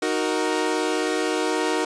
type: chord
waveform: sawtooth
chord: D# minor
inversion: none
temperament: equal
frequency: 311.1 / 370 / 466.2 Hz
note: D#4 / F#4 / A#4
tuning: 0 / 0 / 0 cents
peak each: -22 dBFS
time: 0.02-1.85 s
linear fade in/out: 5 ms
effects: resampled to 22050 Hz